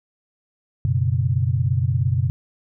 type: chord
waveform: sine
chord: F# suspended fourth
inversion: none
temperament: equal with one note detuned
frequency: 92.5 / 121.42 / 138.59 Hz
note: F#2 / B2 / C#3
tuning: 0 / -29 / 0 cents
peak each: -22 / -20 / -23 dBFS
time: 0.85-2.3 s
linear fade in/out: 0 ms
effects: none